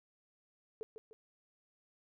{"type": "tone with echo", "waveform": "sine", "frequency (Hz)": 440, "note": "A4", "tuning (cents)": 0, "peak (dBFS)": -38, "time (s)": [0.81, 0.83], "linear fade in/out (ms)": 0, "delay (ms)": 150, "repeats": 2, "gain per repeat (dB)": -7, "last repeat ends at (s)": 1.13, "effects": []}